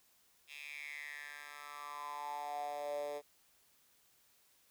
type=tone with high-pass filter sweep; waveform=10% pulse; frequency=145.9 Hz; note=D3; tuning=11 cents flat; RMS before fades=-44 dBFS; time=0.47-3.22 s; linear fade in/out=50 ms; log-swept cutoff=2800 to 490 Hz; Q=7.2; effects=white hiss -70 dBFS RMS until 4.7 s